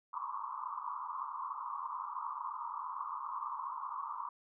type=band-pass noise; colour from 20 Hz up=pink; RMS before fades=-41 dBFS; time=0.13-4.29 s; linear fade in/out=2 ms; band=940 to 1200 Hz; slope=96 dB/octave; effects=none